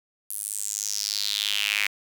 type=tone with high-pass filter sweep; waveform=sawtooth; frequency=103.2 Hz; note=G#2; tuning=10 cents flat; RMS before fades=-28 dBFS; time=0.3-1.87 s; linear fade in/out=0 ms; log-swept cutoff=11000 to 2200 Hz; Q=4.2; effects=8-bit